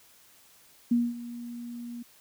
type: tone with ADSR envelope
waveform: sine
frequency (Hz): 238.3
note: A#3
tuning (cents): +38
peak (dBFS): -19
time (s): 0.91-2.03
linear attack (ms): 8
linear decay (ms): 220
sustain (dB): -17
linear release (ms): 10
effects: white hiss -58 dBFS RMS until 2.2 s